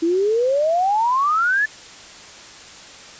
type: exponential sweep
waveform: sine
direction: up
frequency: 322.5 to 1760 Hz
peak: -15 dBFS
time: 0.02-1.66 s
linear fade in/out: 10 ms
effects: white hiss -40 dBFS RMS until 3.19 s + resampled to 16000 Hz